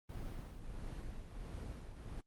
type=noise with tremolo; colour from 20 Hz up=brown; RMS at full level=-43 dBFS; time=0.09-2.21 s; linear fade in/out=5 ms; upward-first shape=triangle; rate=1.5 Hz; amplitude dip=55%; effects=Opus 24 kbps